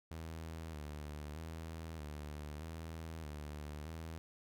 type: tone with vibrato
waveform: sawtooth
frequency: 77.78 Hz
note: D#2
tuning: in tune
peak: -40 dBFS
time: 0.11-4.18 s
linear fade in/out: 0 ms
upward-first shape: square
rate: 0.8 Hz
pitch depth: 72 cents each way
effects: none